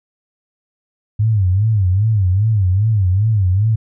sine tone with vibrato, 100.6 Hz, G2, 45 cents sharp, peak -11 dBFS, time 1.19-3.76 s, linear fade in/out 10 ms, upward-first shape sine, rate 2.5 Hz, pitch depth 190 cents each way, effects none

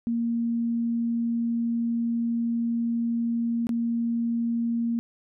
sine tone with dropouts, 233.1 Hz, A#3, in tune, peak -23 dBFS, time 0.07-4.99 s, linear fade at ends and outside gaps 0 ms, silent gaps 3.669-3.692 s, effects none

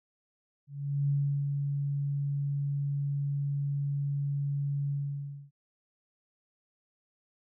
sine tone with ADSR envelope, 141.6 Hz, C#3, 37 cents sharp, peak -24 dBFS, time 0.67-5.51 s, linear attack 420 ms, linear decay 360 ms, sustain -4 dB, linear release 600 ms, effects none

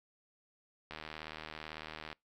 click train, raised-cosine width 0.3 ms, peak -27 dBFS, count 96, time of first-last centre 0.91-2.128 s, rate 78 Hz, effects noise-tail reverb RT60 0.2 s tail -26 dB re dry

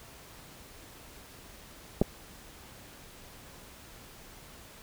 clicks, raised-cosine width 2 ms, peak -9 / -16 dBFS, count 2, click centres 2.015 / 2.02 s, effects pink hiss -51 dBFS RMS until 4.82 s

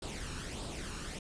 pink noise with flanger, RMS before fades -41 dBFS, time 0.02-1.19 s, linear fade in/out 5 ms, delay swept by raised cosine 0.23 to 0.75 ms, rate 1.6 Hz, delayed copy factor +0.55, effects resampled to 22050 Hz

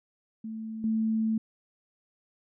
sine tone with level steps, 221.1 Hz, A3, 9 cents sharp, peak -34 / -24 dBFS, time 0.44-1.38 s, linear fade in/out 5 ms, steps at 0.84 s, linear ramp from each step 2 ms, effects none

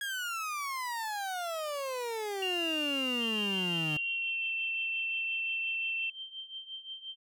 30% pulse exponential sweep, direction down, 1661.2 to 148.2 Hz, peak -31 dBFS, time 0.01-3.97 s, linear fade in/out 2 ms
sine tone with pitch glide, 2794 to 2686 Hz, F7 to E7, 0 to +32 cents, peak -31 dBFS, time 2.42-6.1 s, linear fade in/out 5 ms, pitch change -68 cents, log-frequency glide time 3.78-4.45 s
sine tone with tremolo, 3136 Hz, G7, in tune, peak -37 dBFS, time 3.19-7.16 s, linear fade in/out 50 ms, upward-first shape triangle, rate 5.7 Hz, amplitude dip 85%
effects none

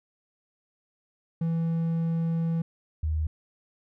triangle / sine tone pair in turn, 165.2 / 77.96 Hz, E3 / D#2, +4 / +4 cents, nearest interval octave + minor second, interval 1300 cents, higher first, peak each -22 / -24 dBFS, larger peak first, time 1.41-2.62 / 3.03-3.27 s, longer first, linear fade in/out 5 ms, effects none

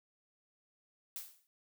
blue noise with exponential decay, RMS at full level -40 dBFS, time 1.16-1.47 s, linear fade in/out 0 ms, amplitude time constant 66 ms, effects none

